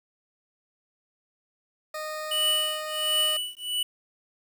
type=tone; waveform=20% pulse; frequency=617 Hz; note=D#5; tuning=15 cents flat; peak=-27 dBFS; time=1.94-3.37 s; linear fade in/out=5 ms
type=tone with tremolo; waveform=square; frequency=2960 Hz; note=F#7; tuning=in tune; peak=-21 dBFS; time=2.31-3.83 s; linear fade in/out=5 ms; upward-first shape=triangle; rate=1.4 Hz; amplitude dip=100%
effects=9-bit